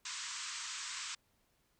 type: band-pass noise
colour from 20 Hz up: white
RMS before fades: -43 dBFS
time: 0.05-1.15 s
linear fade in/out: 5 ms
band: 950 to 8100 Hz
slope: 96 dB/octave
effects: pink hiss -75 dBFS RMS until 1.79 s